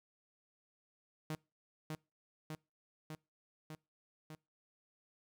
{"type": "tone with echo", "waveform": "sawtooth", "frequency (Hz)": 155.56, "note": "D#3", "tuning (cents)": 0, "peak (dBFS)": -34, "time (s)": [1.3, 1.35], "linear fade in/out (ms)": 2, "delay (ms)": 600, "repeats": 5, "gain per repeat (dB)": -2, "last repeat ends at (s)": 4.35, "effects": ["noise-tail reverb RT60 0.3 s tail -26 dB re dry"]}